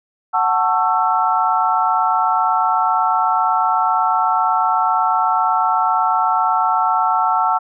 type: chord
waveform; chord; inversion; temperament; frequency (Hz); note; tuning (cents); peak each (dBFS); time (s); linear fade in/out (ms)
sine; F# minor seventh; none; just; 740 / 888 / 1110 / 1332; F#5 / A5 / C#6 / E6; 0 / +16 / +2 / +18; -19 / -18 / -23 / -18; 0.33-7.59; 20
effects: none